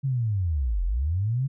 sine linear two-way sweep, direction down then up, 140.3 to 40.33 to 140.3 Hz, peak -22 dBFS, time 0.03-1.48 s, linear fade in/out 20 ms, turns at 0.84 s, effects none

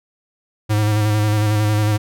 square tone with vibrato, 106 Hz, G#2, 36 cents sharp, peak -15 dBFS, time 0.69-1.98 s, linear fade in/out 20 ms, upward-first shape square, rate 11 Hz, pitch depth 24 cents each way, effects none

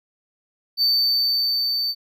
triangle tone with level ramp, 4561 Hz, C#8, 49 cents sharp, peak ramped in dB -14 to -20 dBFS, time 0.77-1.95 s, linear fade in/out 50 ms, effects none

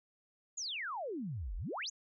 sine exponential two-way sweep, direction down then up, 7210 to 38.89 to 7210 Hz, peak -37 dBFS, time 0.57-1.9 s, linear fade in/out 10 ms, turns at 1.56 s, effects none

